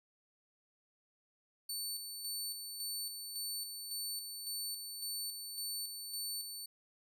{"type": "tone with tremolo", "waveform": "20% pulse", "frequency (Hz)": 4500, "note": "C#8", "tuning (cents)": 25, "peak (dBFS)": -32, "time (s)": [1.69, 6.66], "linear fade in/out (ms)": 5, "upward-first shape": "square", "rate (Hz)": 1.8, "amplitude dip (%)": 45, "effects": []}